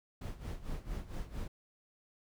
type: noise with tremolo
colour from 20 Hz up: brown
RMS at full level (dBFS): -38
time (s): 0.21-1.48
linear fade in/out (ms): 5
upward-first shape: sine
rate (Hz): 4.4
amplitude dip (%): 80
effects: none